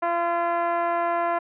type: tone with band-pass filter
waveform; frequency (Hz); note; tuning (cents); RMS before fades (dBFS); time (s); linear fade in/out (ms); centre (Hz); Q
10% pulse; 342.2; F4; -35; -24; 0.02-1.39; 10; 760; 1.6
effects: resampled to 8000 Hz